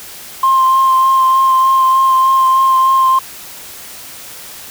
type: tone with vibrato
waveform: sine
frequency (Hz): 1055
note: C6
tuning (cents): +14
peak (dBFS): -6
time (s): 0.43-3.19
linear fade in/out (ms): 5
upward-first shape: sine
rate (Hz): 3.3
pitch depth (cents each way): 14
effects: tanh soft clip ceiling -4 dBFS + white hiss -32 dBFS RMS until 4.7 s